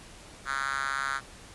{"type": "tone with high-pass filter", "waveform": "5% pulse", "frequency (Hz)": 136.7, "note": "C#3", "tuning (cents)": -24, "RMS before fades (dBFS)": -31, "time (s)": [0.45, 1.21], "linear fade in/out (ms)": 50, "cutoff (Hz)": 1400, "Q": 4, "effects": ["pink hiss -49 dBFS RMS until 1.54 s", "resampled to 24000 Hz"]}